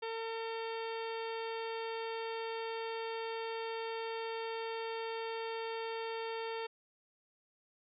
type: harmonic tone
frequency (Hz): 452.7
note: A4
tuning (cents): +49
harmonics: 1 / 2 / 3 / 4 / 5 / 6 / 7 / 8 / 10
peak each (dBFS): -39 / -43 / -50 / -50 / -52 / -51 / -54 / -54 / -55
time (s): 0.02-6.67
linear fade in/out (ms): 10
effects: none